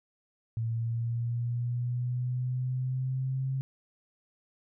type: linear sweep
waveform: sine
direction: up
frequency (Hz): 113.5 to 133.7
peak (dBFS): -28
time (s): 0.57-3.61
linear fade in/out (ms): 0
effects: none